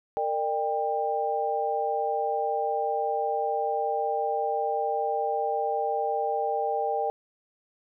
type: tone cluster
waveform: sine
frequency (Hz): 457.8 / 603 / 794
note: A#4 / D5 / G5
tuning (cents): -31 / +46 / +22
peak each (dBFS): -30 / -31 / -27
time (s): 0.17-7.1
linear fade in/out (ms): 0
effects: none